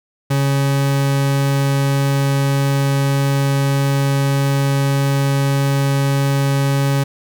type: tone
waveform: 40% pulse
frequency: 138.59 Hz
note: C#3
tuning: in tune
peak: -13 dBFS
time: 0.3-7.04 s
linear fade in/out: 10 ms
effects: none